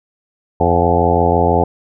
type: harmonic tone with a mistuned harmonic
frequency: 86 Hz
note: F2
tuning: 26 cents flat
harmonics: 1 / 2 / 3 / 4 / 5 / 6 / 7 / 8 / 9 / 10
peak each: -18 / -21 / -22 / -22 / -18 / -19 / -23 / -19 / -20 / -19 dBFS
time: 0.6-1.64 s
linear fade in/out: 5 ms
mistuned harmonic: 8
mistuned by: +45 cents
effects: none